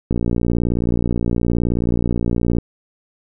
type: click train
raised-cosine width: 3 ms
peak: -6 dBFS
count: 147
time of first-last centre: 0.11-2.585 s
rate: 59 Hz
effects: none